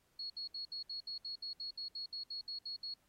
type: tone bursts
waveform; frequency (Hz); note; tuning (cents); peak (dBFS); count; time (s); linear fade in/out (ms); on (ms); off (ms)
sine; 4334; C#8; -40; -40; 16; 0.19-2.94; 5; 110; 66
effects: pink hiss -75 dBFS RMS until 3.08 s + AAC 48 kbps